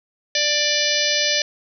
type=harmonic tone with a mistuned harmonic; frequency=590 Hz; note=D5; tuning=8 cents sharp; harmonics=1 / 3 / 4 / 5 / 6 / 7 / 8 / 9 / 10; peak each=-26 / -26 / -26 / -26 / -26 / -26 / -26 / -26 / -26 dBFS; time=0.35-1.42 s; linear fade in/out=2 ms; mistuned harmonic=9; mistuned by=-35 cents; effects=none